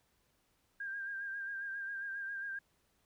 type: tone with vibrato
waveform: sine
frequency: 1600 Hz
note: G6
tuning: 35 cents sharp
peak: -38 dBFS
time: 0.8-2.59 s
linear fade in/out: 5 ms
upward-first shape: sine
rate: 7.4 Hz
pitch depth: 38 cents each way
effects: pink hiss -75 dBFS RMS until 3.05 s